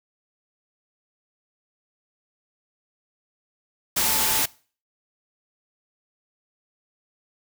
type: tone in noise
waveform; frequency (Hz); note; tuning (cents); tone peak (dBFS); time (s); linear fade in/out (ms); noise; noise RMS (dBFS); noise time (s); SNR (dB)
sine; 880; A5; 0; -32; 4.01-4.43; 10; white; -22; 3.96-4.46; -13
effects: noise-tail reverb RT60 0.4 s tail -22 dB re dry

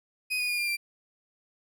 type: tone with pitch steps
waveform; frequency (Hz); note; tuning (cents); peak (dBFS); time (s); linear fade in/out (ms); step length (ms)
35% pulse; 2500 / 2466 / 2432 / 2398 / 2365; D#7 / D#7 / D#7 / D7 / D7; +8 / -16 / -40 / +36 / +12; -25; 0.3-0.77; 20; 94
effects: none

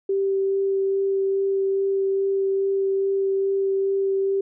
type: tone with vibrato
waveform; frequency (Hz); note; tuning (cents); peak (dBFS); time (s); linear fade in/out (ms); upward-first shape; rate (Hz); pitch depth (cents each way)
sine; 390; G4; -9; -19; 0.09-4.41; 5; sine; 2.4; 8
effects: none

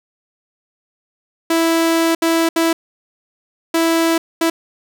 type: tone bursts at uneven times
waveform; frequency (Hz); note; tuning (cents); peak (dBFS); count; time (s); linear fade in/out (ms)
sawtooth; 329.6; E4; 0; -9; 5; 1.5-2.15 / 2.22-2.49 / 2.56-2.73 / 3.74-4.18 / 4.41-4.5; 5
effects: none

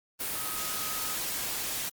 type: tone in noise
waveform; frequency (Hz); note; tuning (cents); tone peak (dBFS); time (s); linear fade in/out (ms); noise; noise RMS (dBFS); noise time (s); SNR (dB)
sine; 1265; D#6; +28; -41; 0.34-1.17; 20; white; -33; 0.19-1.9; -11
effects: Opus 32 kbps

